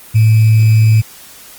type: tone with sample-and-hold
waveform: sine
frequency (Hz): 110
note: A2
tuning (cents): 0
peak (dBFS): -5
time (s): 0.14-1.02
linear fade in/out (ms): 20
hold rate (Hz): 2450
effects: white hiss -37 dBFS RMS until 1.58 s + Opus 24 kbps